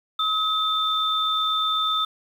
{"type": "tone pair together", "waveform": "sine", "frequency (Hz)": [1276, 3566], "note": ["D#6", "A7"], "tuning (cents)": [43, 22], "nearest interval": "octave + tritone", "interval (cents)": 1779, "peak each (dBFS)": -23, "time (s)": [0.19, 2.05], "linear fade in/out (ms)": 5, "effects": ["8-bit"]}